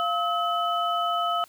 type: tone cluster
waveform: sine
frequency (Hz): 694 / 1286 / 3008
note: F5 / E6 / F#7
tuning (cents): -11 / -43 / +28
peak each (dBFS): -27 / -25 / -33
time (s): 0-1.44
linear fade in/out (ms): 0
effects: white hiss -55 dBFS RMS until 1.48 s